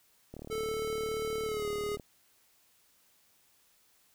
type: click train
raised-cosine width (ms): 2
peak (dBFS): -30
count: 63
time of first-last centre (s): 0.34-1.998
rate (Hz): 37.4
type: tone with pitch glide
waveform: square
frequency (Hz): 439.5 to 414.8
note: A4 to G#4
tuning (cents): -2 to -2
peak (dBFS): -33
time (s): 0.5-1.97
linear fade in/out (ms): 20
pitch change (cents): -100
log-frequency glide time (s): 1.44-1.68
effects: white hiss -67 dBFS RMS until 4.14 s